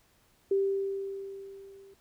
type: tone with level ramp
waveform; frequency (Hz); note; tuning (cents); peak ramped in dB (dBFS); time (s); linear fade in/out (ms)
sine; 392; G4; 0; -22 to -51; 0.51-1.94; 5
effects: pink hiss -66 dBFS RMS until 2 s